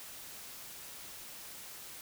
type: silence
effects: white hiss -48 dBFS RMS until 2.01 s